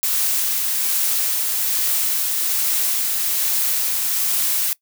blue noise with tremolo, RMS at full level -19 dBFS, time 0.03-4.73 s, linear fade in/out 0 ms, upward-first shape triangle, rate 1.2 Hz, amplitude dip 25%, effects noise-tail reverb RT60 0.1 s tail -21 dB re dry

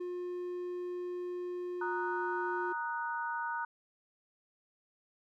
triangle tone, 356.8 Hz, F4, 37 cents sharp, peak -34 dBFS, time 0-2.73 s, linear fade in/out 10 ms
sine chord, D# minor, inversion second, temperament equal, 932.3 / 1244.5 / 1480 Hz, A#5 / D#6 / F#6, 0 / 0 / 0 cents, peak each -36 / -42 / -38 dBFS, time 1.81-3.65 s, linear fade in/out 5 ms
effects none

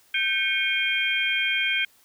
sine tone cluster, 1560 / 2190 / 2428 / 3190 Hz, G6 / C#7 / D#7 / G7, -9 / -22 / -43 / +30 cents, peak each -27 dBFS, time 0.14-1.85 s, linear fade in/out 5 ms, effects white hiss -59 dBFS RMS until 2.04 s

